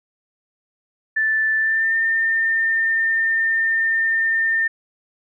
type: tone with pitch glide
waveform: sine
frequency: 1760 to 1807.4 Hz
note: A6 to A6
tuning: 0 to +46 cents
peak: -16 dBFS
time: 1.16-4.68 s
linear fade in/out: 10 ms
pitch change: +46 cents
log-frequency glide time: 1.58-1.93 s
effects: none